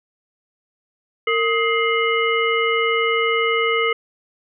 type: harmonic tone with a mistuned harmonic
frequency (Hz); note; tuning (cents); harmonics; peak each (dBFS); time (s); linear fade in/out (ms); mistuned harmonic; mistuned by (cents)
420; G#4; +19; 1 / 3 / 5 / 7; -20 / -22 / -21 / -26; 1.27-3.93; 5; 1; +150
effects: none